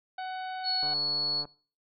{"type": "harmonic tone", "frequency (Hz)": 747, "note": "F#5", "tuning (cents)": 16, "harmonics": [1, 2, 3, 4, 5, 6], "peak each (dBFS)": [-34, -42, -50, -52, -51, -52], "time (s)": [0.18, 0.94], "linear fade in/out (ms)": 5}
{"type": "tone", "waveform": "sine", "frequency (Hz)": 4385, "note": "C#8", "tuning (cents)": -20, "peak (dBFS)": -27, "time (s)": [0.63, 1.45], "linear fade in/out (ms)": 50}
{"type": "click train", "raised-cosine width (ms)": 1, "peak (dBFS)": -30, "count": 92, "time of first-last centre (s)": [0.83, 1.453], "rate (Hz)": 146}
{"effects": ["noise-tail reverb RT60 0.4 s tail -21 dB re dry"]}